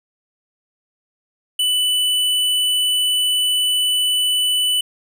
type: tone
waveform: square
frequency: 2984 Hz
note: F#7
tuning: 14 cents sharp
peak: -16 dBFS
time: 1.59-4.81 s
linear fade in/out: 5 ms
effects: none